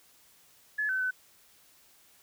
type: tone with pitch steps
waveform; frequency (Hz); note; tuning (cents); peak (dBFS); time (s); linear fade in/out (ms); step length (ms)
sine; 1710 / 1526 / 1510; A6 / G6 / F#6; -50 / -47 / +35; -27; 0.78-1.11; 10; 110
effects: white hiss -61 dBFS RMS until 2.22 s